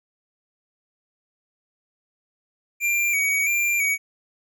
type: tone with vibrato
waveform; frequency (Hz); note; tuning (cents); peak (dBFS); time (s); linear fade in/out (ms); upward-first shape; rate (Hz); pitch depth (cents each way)
square; 2316; D7; -25; -20; 2.8-3.98; 50; square; 1.5; 46
effects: none